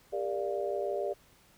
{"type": "chord", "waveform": "sine", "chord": "G minor seventh", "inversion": "none", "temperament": "equal with one note detuned", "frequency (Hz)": [399.5, 466.2, 587.3, 698.5], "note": ["G4", "Bb4", "D5", "F5"], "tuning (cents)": [33, 0, 0, 0], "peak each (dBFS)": [-34, -38, -34, -39], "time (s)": [0.12, 1.14], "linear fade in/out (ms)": 20, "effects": ["pink hiss -62 dBFS RMS until 1.57 s"]}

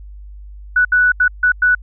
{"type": "tone bursts at uneven times", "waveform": "sine", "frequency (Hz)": 1480, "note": "F#6", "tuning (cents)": 0, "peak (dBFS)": -9, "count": 5, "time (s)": [[0.76, 0.85], [0.92, 1.12], [1.2, 1.28], [1.43, 1.52], [1.62, 1.75]], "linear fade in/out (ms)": 5, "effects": ["added 50 Hz sine -32 dBFS peak until 1.82 s"]}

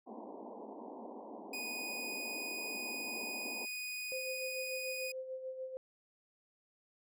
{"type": "band-pass noise", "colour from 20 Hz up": "pink", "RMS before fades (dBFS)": -48, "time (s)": [0.06, 3.66], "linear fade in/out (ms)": 20, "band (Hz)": [210, 1000], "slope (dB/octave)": 96}
{"type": "tone", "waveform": "sawtooth", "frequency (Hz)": 2481, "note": "D#7", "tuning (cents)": -6, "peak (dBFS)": -36, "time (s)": [1.53, 5.12], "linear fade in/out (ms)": 5}
{"type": "tone with tremolo", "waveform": "sine", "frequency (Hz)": 520, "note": "C5", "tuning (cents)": -11, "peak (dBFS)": -38, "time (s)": [4.12, 5.77], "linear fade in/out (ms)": 0, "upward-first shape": "sine", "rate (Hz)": 6.8, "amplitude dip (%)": 55}
{"effects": []}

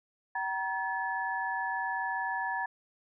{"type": "tone cluster", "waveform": "sine", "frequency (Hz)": [766, 947, 1722], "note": ["G5", "A#5", "A6"], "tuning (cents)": [-40, 27, -38], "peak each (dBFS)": [-36, -34, -34], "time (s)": [0.35, 2.66], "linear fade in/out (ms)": 5, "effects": []}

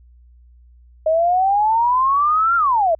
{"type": "exponential two-way sweep", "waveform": "sine", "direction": "up then down", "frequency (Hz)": [622.3, 1400, 622.3], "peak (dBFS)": -13, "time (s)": [1.06, 2.95], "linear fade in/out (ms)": 5, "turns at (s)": 2.56, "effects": ["added 60 Hz sine -45 dBFS peak until 2.99 s"]}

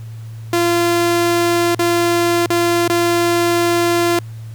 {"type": "tone with dropouts", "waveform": "sawtooth", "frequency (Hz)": 344.1, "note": "F4", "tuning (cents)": -26, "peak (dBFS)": -9, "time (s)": [0.53, 4.19], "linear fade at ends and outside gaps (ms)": 2, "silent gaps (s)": [[1.748, 1.792], [2.461, 2.502], [2.878, 2.898]], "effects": ["added 112 Hz sine -28 dBFS peak until 4.54 s", "pink hiss -48 dBFS RMS until 4.54 s"]}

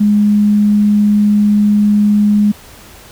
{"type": "tone", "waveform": "sine", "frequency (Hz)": 207.7, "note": "G#3", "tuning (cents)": 0, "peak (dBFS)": -7, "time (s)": [0, 2.52], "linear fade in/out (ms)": 10, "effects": ["pink hiss -38 dBFS RMS until 3.11 s"]}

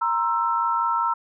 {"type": "tone cluster", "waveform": "sine", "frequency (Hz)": [937, 1042, 1329], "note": ["A#5", "C6", "E6"], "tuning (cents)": [9, -7, 14], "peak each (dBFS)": [-23, -29, -23], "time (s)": [0.01, 1.14], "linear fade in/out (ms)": 10, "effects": []}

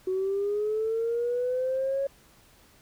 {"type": "linear sweep", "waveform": "sine", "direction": "up", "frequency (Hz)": [370, 554.4], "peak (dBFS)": -24, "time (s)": [0.07, 2.07], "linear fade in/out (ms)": 5, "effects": ["tanh soft clip ceiling -20 dBFS", "pink hiss -58 dBFS RMS until 2.81 s"]}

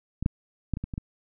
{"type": "clicks", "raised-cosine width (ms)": 5, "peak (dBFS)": [-17, -10, -13, -20, -19, -21, -18], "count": 7, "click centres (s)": [0.226, 0.261, 0.737, 0.771, 0.84, 0.938, 0.979], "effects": []}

